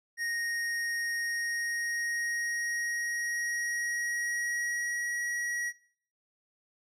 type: tone with pitch glide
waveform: square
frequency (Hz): 1864.7 to 1911.6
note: A#6 to A#6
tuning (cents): 0 to +43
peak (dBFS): -31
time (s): 0.17-5.73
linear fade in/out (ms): 50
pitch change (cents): +43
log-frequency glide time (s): 1.2-5.21
effects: noise-tail reverb RT60 0.6 s tail -22 dB re dry + low-pass 11000 Hz 12 dB/octave